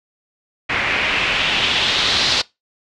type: noise with low-pass filter sweep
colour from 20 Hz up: white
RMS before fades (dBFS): -18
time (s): 0.69-2.42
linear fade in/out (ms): 10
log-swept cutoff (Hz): 2100 to 4400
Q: 2.7
effects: noise-tail reverb RT60 0.2 s tail -21 dB re dry + low-pass 7000 Hz 12 dB/octave